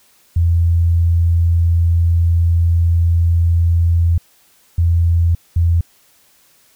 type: tone bursts at uneven times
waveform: sine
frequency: 84.6 Hz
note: E2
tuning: 45 cents sharp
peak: -10 dBFS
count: 3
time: 0.36-4.18 / 4.78-5.35 / 5.56-5.81 s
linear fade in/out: 5 ms
effects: white hiss -53 dBFS RMS until 6.75 s